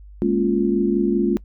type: chord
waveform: sine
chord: Bb minor seventh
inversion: third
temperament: equal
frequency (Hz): 207.7 / 233.1 / 277.2 / 349.2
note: Ab3 / Bb3 / Db4 / F4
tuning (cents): 0 / 0 / 0 / 0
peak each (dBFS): -21 / -24 / -23 / -20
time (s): 0.22-1.37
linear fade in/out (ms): 0
effects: noise-tail reverb RT60 0.1 s tail -24 dB re dry + added 50 Hz sine -39 dBFS peak until 1.44 s